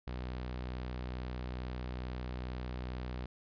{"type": "tone", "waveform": "sawtooth", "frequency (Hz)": 62.3, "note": "B1", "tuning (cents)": 16, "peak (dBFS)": -34, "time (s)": [0.07, 3.26], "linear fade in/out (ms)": 5, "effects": ["resampled to 11025 Hz"]}